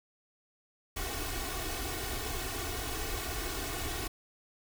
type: noise with comb filter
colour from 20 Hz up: pink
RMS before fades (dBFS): -36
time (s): 0.96-4.08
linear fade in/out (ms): 10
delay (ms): 2.7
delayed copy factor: +0.95
effects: none